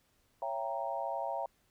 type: chord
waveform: sine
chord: C# diminished seventh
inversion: none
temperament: equal with one note detuned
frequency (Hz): 554.4 / 671.6 / 784 / 932.3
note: C#5 / E5 / G5 / Bb5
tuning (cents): 0 / +32 / 0 / 0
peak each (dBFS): -40 / -38 / -39 / -39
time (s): 0.42-1.46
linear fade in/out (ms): 2
effects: pink hiss -72 dBFS RMS until 1.7 s